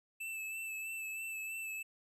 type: tone with vibrato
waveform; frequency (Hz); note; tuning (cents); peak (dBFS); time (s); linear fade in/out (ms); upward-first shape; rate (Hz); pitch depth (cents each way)
square; 2637; E7; 0; -40; 0.2-1.83; 10; sine; 3.1; 25
effects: none